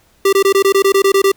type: tone bursts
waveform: square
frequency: 392 Hz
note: G4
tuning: in tune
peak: -9 dBFS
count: 11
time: 0.25-1.318 s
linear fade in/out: 5 ms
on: 78 ms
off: 21 ms
effects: pink hiss -54 dBFS RMS until 1.36 s